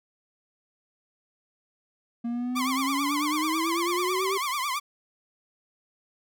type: exponential sweep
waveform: triangle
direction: up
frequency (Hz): 233.4 to 392.2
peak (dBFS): -25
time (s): 2.24-4.38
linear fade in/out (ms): 10
type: tone with vibrato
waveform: sawtooth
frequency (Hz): 1096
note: C#6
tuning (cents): -20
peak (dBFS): -23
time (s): 2.55-4.8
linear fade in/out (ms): 20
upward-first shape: triangle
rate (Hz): 9.1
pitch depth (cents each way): 180
effects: none